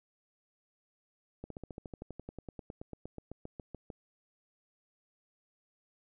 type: slowing click train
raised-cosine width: 2 ms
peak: -29 dBFS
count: 25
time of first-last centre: 1.44-3.902 s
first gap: 63 ms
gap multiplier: 1.04
effects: none